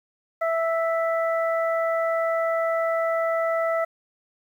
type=harmonic tone; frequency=659.3 Hz; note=E5; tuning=in tune; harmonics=1 / 2 / 3; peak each=-22 / -28 / -32 dBFS; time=0.41-3.85 s; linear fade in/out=10 ms; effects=9-bit